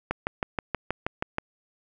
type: click train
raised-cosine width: 0.5 ms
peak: -11 dBFS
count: 9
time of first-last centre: 0.11-1.384 s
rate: 6.28 Hz
effects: none